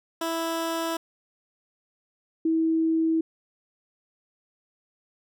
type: tone pair in turn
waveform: 15% pulse / sine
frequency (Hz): 329.6 / 323.6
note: E4 / E4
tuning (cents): 0 / -32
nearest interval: unison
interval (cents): 32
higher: first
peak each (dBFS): -20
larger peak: neither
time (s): 0.21-0.97 / 2.45-3.21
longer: neither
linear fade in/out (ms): 5
effects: none